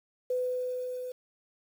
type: tone with level ramp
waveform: sine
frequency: 502 Hz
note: B4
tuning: 28 cents sharp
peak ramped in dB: -26 to -35 dBFS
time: 0.3-1.12 s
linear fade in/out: 5 ms
effects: 9-bit